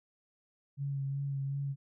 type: tone with vibrato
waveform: sine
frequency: 138.59 Hz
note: C#3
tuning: in tune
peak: -32 dBFS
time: 0.77-1.76 s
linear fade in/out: 50 ms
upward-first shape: sine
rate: 2.7 Hz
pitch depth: 23 cents each way
effects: none